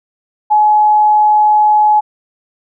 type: tone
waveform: sine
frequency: 847 Hz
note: G#5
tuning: 34 cents sharp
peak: -6 dBFS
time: 0.5-2.01 s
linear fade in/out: 20 ms
effects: none